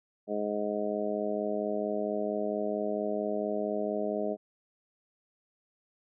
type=harmonic tone; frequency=104.4 Hz; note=G#2; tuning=10 cents sharp; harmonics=2 / 3 / 4 / 5 / 6 / 7; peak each=-36 / -38 / -34 / -39 / -33 / -42 dBFS; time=0.27-4.37 s; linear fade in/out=50 ms; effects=none